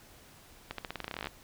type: accelerating click train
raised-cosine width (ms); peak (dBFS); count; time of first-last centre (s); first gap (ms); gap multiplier
0.3; -20; 17; 0.71-1.271; 73; 0.89
effects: pink hiss -56 dBFS RMS until 1.43 s